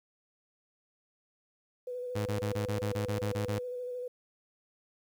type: tone with vibrato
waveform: sine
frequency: 496.1 Hz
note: B4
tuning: 8 cents sharp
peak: -35 dBFS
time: 1.87-4.08 s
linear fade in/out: 5 ms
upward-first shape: square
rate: 13 Hz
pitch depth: 18 cents each way
type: tone bursts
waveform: sawtooth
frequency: 105.4 Hz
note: G#2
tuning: 26 cents sharp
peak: -27 dBFS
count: 11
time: 2.15-3.59 s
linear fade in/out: 10 ms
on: 110 ms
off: 23 ms
effects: 11-bit